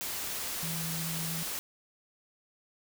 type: tone in noise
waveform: sine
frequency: 163.4 Hz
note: E3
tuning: 15 cents flat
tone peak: -36 dBFS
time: 0.63-1.43 s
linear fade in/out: 0 ms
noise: white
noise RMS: -36 dBFS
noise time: 0.01-1.59 s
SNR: -3 dB
effects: none